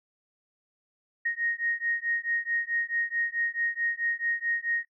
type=beating tone pair; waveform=sine; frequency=1864.7 / 1869.3 Hz; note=A#6 / A#6; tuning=0 / +4 cents; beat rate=4.6 Hz; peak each=-30 dBFS; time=1.25-4.85 s; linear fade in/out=10 ms; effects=noise-tail reverb RT60 0.1 s tail -23 dB re dry